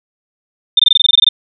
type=tone bursts; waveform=sine; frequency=3599 Hz; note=A7; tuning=38 cents sharp; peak=-4 dBFS; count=12; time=0.77-1.29 s; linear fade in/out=5 ms; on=25 ms; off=20 ms; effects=none